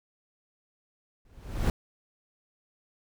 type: noise with exponential growth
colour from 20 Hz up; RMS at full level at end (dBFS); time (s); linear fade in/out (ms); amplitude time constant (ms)
brown; -21; 1.25-1.7; 2; 97
effects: none